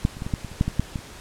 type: clicks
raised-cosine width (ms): 5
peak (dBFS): -6 / -25 / -17 / -18 / -10 / -20 / -27 / -6 / -12 / -7 / -15 / -26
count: 12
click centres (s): 0.051 / 0.169 / 0.221 / 0.265 / 0.338 / 0.447 / 0.516 / 0.611 / 0.68 / 0.796 / 0.958 / 0.99
effects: pink hiss -42 dBFS RMS until 1.2 s + low-pass 10000 Hz 12 dB/octave